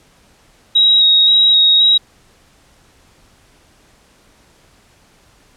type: tone with vibrato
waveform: sine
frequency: 3803 Hz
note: A#7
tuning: 34 cents sharp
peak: -7 dBFS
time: 0.75-1.98 s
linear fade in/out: 10 ms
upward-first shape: square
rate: 1.9 Hz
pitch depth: 13 cents each way
effects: pink hiss -51 dBFS RMS until 5.56 s + low-pass 10000 Hz 12 dB/octave